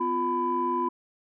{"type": "tone cluster", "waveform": "sine", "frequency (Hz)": [252.8, 350.2, 1000], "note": ["B3", "F4", "B5"], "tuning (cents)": [41, 5, 21], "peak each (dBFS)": [-32, -29, -25], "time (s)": [0, 0.89], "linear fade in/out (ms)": 10, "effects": ["tanh soft clip ceiling -16 dBFS"]}